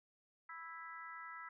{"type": "harmonic tone", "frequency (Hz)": 329.6, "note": "E4", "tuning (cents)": 0, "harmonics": [3, 4, 5, 6], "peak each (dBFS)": [-55, -50, -55, -53], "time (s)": [0.49, 1.49], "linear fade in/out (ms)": 5, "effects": []}